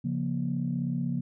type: chord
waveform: sine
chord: Bb minor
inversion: first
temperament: equal with one note detuned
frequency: 138.59 / 174.61 / 237.3 Hz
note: Db3 / F3 / Bb3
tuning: 0 / 0 / +31 cents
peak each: -31 dBFS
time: 0.04-1.21 s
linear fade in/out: 10 ms
effects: tanh soft clip ceiling -18 dBFS